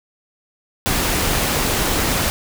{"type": "noise", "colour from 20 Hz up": "pink", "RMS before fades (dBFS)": -19, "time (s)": [0.86, 2.3], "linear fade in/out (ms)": 0, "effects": []}